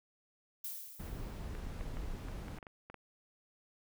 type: noise with exponential decay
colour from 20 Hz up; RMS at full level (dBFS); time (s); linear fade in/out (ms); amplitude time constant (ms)
violet; -40; 0.64-1.61; 5; 210
type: noise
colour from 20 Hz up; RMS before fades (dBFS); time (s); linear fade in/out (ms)
brown; -42; 0.99-2.59; 10
type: clicks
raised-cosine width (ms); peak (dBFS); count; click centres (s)
0.5; -34; 10; 1.551 / 1.81 / 1.97 / 2.285 / 2.483 / 2.585 / 2.628 / 2.668 / 2.9 / 2.943
effects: none